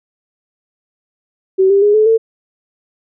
sine tone with pitch steps, 380.5 / 396.7 / 413.5 / 431.1 / 449.4 Hz, F#4 / G4 / G#4 / A4 / A4, +48 / +21 / -8 / -35 / +37 cents, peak -7 dBFS, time 1.58-2.18 s, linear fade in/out 20 ms, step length 120 ms, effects none

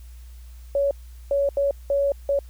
sine tone bursts at uneven times, 561 Hz, C#5, 21 cents sharp, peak -18 dBFS, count 5, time 0.75-0.91 / 1.31-1.49 / 1.57-1.71 / 1.9-2.12 / 2.29-2.39 s, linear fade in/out 2 ms, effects added 60 Hz sine -39 dBFS peak until 2.49 s + white hiss -57 dBFS RMS until 2.49 s

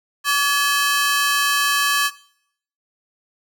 sawtooth ring-modulated tone, 1425 Hz, F6, 34 cents sharp, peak -9 dBFS, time 0.24-2.11 s, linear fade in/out 50 ms, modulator 276 Hz, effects noise-tail reverb RT60 0.7 s tail -21 dB re dry

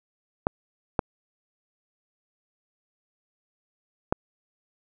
clicks, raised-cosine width 1 ms, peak -7 dBFS, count 3, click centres 0.469 / 0.992 / 4.125 s, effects none

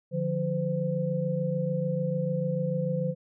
sine tone cluster, 148.9 / 175.7 / 512 Hz, D3 / F3 / C5, +24 / +11 / -38 cents, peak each -30 dBFS, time 0.11-3.15 s, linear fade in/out 50 ms, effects none

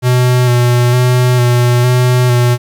square tone with vibrato, 123.47 Hz, B2, in tune, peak -8 dBFS, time 0.02-2.58 s, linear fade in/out 50 ms, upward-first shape square, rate 1.1 Hz, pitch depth 21 cents each way, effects 8-bit

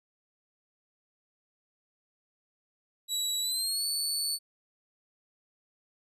25% pulse tone with pitch glide, 3907 to 4462 Hz, B7 to C#8, -19 to +11 cents, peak -24 dBFS, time 3.08-4.39 s, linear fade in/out 50 ms, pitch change +230 cents, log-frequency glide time 3.41-3.85 s, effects none

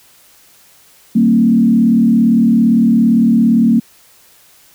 sine tone with frequency modulation, 229 Hz, A#3, 31 cents flat, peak -7 dBFS, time 1.15-3.8 s, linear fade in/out 10 ms, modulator 37.6 Hz, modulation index 0.9, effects white hiss -47 dBFS RMS until 4.74 s

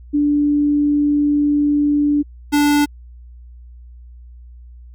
sine / square tone pair in turn, 292 / 292 Hz, D4 / D4, -10 / -10 cents, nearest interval unison, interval 0 cents, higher neither, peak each -12 dBFS, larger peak neither, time 0.13-2.23 / 2.52-2.86 s, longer first, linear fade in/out 20 ms, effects added 60 Hz sine -36 dBFS peak until 4.94 s + MP3 96 kbps

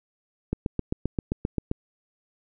click train, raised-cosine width 3 ms, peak -12 dBFS, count 10, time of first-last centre 0.53-1.714 s, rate 7.6 Hz, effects none

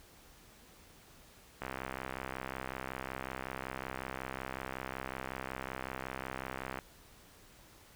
click train, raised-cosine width 0.5 ms, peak -23 dBFS, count 339, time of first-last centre 1.62-6.788 s, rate 65.4 Hz, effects pink hiss -59 dBFS RMS until 7.95 s

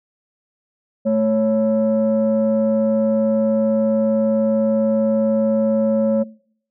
sine tone pair together, 218.9 / 552.2 Hz, A3 / C#5, -9 / -7 cents, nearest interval octave + major third, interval 1602 cents, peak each -16 dBFS, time 1.05-6.24 s, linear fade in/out 20 ms, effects noise-tail reverb RT60 0.6 s tail -23 dB re dry + tanh soft clip ceiling -10 dBFS

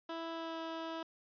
15% pulse tone with pitch glide, 329.6 to 326.4 Hz, E4 to E4, 0 to -17 cents, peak -33 dBFS, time 0.09-1.03 s, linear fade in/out 5 ms, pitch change -17 cents, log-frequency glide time 0.32-0.58 s, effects resampled to 11025 Hz

